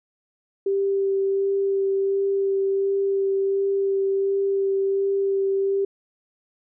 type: tone with vibrato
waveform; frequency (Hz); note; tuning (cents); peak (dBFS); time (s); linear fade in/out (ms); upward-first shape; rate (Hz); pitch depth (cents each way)
sine; 392; G4; 0; -19; 0.66-5.85; 5; sine; 1.4; 10
effects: none